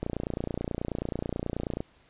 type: click train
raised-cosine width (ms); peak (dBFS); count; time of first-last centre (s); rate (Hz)
2; -17; 53; 0.03-1.805; 29.3
effects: pink hiss -61 dBFS RMS until 2.09 s + resampled to 8000 Hz